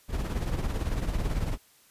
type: noise with tremolo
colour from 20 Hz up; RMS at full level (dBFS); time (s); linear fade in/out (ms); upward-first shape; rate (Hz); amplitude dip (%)
brown; -26; 0.08-1.58; 50; triangle; 18; 65
effects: white hiss -60 dBFS RMS until 1.9 s + resampled to 32000 Hz